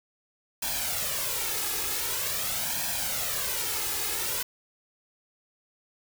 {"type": "noise with flanger", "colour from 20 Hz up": "white", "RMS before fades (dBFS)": -30, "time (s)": [0.62, 4.43], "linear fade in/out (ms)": 5, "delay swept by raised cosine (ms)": [1.2, 2.4], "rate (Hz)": 0.45, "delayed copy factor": 0.65, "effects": []}